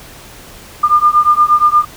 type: beating tone pair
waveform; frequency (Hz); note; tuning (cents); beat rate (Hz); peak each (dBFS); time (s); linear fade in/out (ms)
sine; 1201 / 1209.5; D6 / D#6; +38 / -49; 8.5; -10; 0.83-1.85; 10
effects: pink hiss -36 dBFS RMS until 1.96 s